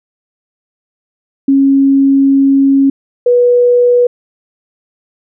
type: tone pair in turn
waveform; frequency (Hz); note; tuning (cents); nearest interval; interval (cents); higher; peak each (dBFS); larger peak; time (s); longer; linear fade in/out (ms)
sine; 273.8 / 487.9; C#4 / B4; -21 / -21; minor seventh; 1000; second; -5; neither; 1.48-2.9 / 3.26-4.07; first; 5
effects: none